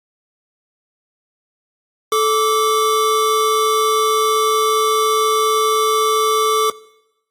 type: tone pair together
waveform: square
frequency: 436.4 / 1165 Hz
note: A4 / D6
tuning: -14 / -14 cents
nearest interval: octave + perfect fourth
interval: 1700 cents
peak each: -17 dBFS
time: 2.12-6.7 s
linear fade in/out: 2 ms
effects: noise-tail reverb RT60 0.9 s tail -21 dB re dry + AAC 64 kbps